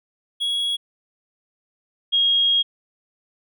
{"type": "tone pair in turn", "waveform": ["triangle", "sine"], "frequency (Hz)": [3331, 3270], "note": ["G#7", "G#7"], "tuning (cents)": [4, -28], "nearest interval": "unison", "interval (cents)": 32, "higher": "first", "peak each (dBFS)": [-19, -15], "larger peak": "second", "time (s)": [[0.4, 0.77], [2.12, 2.63]], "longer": "second", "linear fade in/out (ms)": 20, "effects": []}